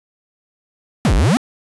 square exponential two-way sweep, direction down then up, 277.2 to 41.2 to 277.2 Hz, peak -12 dBFS, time 1.05-1.37 s, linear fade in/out 0 ms, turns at 1.14 s, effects resampled to 24000 Hz + 7-bit

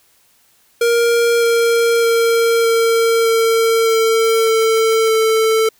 square tone with pitch steps, 468.9 / 465.1 / 461.4 / 457.7 / 454 / 450.3 / 446.7 / 443.1 Hz, A#4 / A#4 / A#4 / A#4 / A#4 / A4 / A4 / A4, +10 / -4 / -18 / -32 / -46 / +40 / +26 / +12 cents, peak -12 dBFS, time 0.81-5.69 s, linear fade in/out 5 ms, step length 610 ms, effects white hiss -55 dBFS RMS until 5.79 s

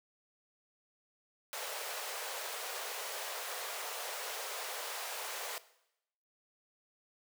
pink high-pass noise, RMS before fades -41 dBFS, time 1.53-5.58 s, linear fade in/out 0 ms, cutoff 450 Hz, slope 48 dB/octave, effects noise-tail reverb RT60 0.8 s tail -17 dB re dry

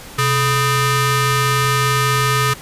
sawtooth ring-modulated tone, 559 Hz, C#5, 14 cents sharp, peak -7 dBFS, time 0.18-2.54 s, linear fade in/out 10 ms, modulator 687 Hz, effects pink hiss -36 dBFS RMS until 2.61 s + resampled to 32000 Hz

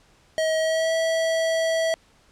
square tone with pitch glide, 636 to 651.6 Hz, D#5 to E5, +38 to -20 cents, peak -21 dBFS, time 0.38-1.94 s, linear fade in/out 0 ms, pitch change +42 cents, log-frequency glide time 0.58-0.93 s, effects pink hiss -58 dBFS RMS until 2.31 s + low-pass 8000 Hz 12 dB/octave

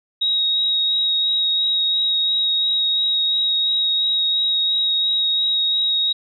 sine tone with vibrato, 3788 Hz, A#7, 27 cents sharp, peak -16 dBFS, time 0.21-6.13 s, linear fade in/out 10 ms, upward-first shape sine, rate 2.9 Hz, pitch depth 12 cents each way, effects none

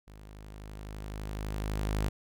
sawtooth tone with level ramp, 51.91 Hz, G#1, in tune, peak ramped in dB -45 to -23 dBFS, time 0.07-2.09 s, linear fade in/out 10 ms, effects none

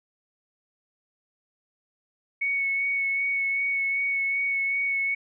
sine tone with vibrato, 2217 Hz, C#7, in tune, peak -23 dBFS, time 2.41-5.15 s, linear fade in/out 10 ms, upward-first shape sine, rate 2.6 Hz, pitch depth 15 cents each way, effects none

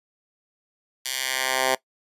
10% pulse tone with high-pass filter sweep, 130.81 Hz, C3, in tune, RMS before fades -25 dBFS, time 1.05-1.75 s, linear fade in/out 5 ms, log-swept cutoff 3600 to 620 Hz, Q 0.84, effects noise-tail reverb RT60 0.1 s tail -20 dB re dry + resampled to 32000 Hz

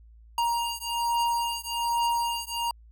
square beating tone pair, 939 / 940.2 Hz, A#5 / A#5, +12 / +15 cents, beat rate 1.2 Hz, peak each -29 dBFS, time 0.38-2.71 s, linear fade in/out 2 ms, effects added 56 Hz sine -49 dBFS peak until 2.91 s

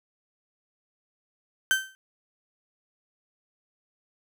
35% pulse tone with exponential decay, 1549 Hz, G6, 21 cents flat, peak -15 dBFS, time 1.71-1.95 s, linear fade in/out 0 ms, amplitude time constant 51 ms, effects none

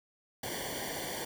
pink noise with comb filter, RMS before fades -38 dBFS, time 0.43-1.25 s, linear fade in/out 5 ms, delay 0.77 ms, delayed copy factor -1, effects none

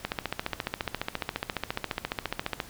click train, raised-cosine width 0.3 ms, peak -12 dBFS, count 38, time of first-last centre 0.05-2.602 s, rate 14.5 Hz, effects pink hiss -48 dBFS RMS until 2.69 s

